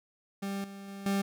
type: tone with level steps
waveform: 40% pulse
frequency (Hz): 197.5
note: G3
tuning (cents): +13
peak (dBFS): -32 / -42 / -40 / -26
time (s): 0.42-1.22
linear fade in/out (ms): 10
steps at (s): 0.64 / 0.88 / 1.06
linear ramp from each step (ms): 2
effects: none